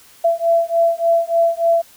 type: beating tone pair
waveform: sine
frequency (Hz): 670 / 673.4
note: E5 / E5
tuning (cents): +28 / +37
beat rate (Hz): 3.4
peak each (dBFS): -16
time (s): 0.24-1.82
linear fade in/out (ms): 10
effects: white hiss -47 dBFS RMS until 1.96 s